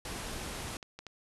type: low-pass noise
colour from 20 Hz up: pink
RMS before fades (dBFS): -40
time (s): 0.05-0.77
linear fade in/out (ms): 2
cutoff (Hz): 12000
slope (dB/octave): 96
type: clicks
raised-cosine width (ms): 0.2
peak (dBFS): -27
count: 4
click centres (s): 0.682 / 0.828 / 0.99 / 1.067
effects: none